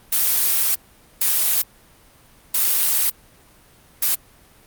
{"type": "noise bursts at uneven times", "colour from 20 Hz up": "blue", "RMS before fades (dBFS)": -18, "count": 4, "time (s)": [[0.12, 0.75], [1.21, 1.62], [2.54, 3.1], [4.02, 4.15]], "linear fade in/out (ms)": 5, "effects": ["pink hiss -51 dBFS RMS until 4.66 s", "Opus 32 kbps"]}